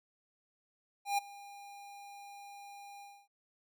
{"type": "tone with ADSR envelope", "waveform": "square", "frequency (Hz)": 806, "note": "G5", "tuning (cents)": 48, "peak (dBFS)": -28, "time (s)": [1.05, 3.28], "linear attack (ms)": 130, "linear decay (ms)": 13, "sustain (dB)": -21, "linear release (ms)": 270, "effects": []}